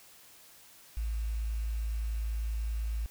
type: tone with quantisation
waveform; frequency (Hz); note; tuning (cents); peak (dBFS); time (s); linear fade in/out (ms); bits
sine; 55; A1; 0; -30; 0.97-3.06; 0; 9
effects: white hiss -56 dBFS RMS until 3.1 s